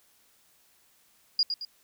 sine tone with echo, 4851 Hz, D#8, 45 cents flat, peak -20 dBFS, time 1.39-1.43 s, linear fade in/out 2 ms, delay 110 ms, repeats 2, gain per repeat -7 dB, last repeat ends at 1.65 s, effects white hiss -64 dBFS RMS until 1.83 s

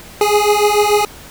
25% pulse beating tone pair, 412.6 / 419.4 Hz, G#4 / G#4, -11 / +17 cents, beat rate 6.8 Hz, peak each -10 dBFS, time 0.21-1.05 s, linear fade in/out 2 ms, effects pink hiss -37 dBFS RMS until 1.3 s

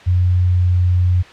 sine tone, 89.9 Hz, F#2, 49 cents flat, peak -11 dBFS, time 0.06-1.23 s, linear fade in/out 20 ms, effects white hiss -40 dBFS RMS until 1.32 s + low-pass 3000 Hz 12 dB/octave

